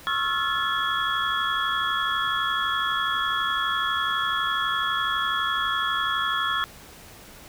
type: tone cluster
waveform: sine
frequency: 1094 / 1312 / 1384 / 1726 / 3335 Hz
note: C#6 / E6 / F6 / A6 / G#7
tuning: -23 / -9 / -16 / -34 / +7 cents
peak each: -29 dBFS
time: 0.07-6.64 s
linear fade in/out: 0 ms
effects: pink hiss -46 dBFS RMS until 7.48 s